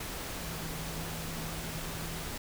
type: tone in noise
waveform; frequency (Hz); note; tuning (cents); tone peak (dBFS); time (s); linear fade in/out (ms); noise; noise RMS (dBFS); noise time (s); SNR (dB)
sine; 162.6; E3; -23; -42; 0.4-2.23; 5; pink; -39; 0-2.38; -6
effects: none